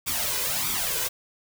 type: noise with flanger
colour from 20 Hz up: white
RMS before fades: -27 dBFS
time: 0.06-1.09 s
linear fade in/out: 20 ms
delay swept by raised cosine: 0.84 to 2.04 ms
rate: 1.6 Hz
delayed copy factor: +0.65
effects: none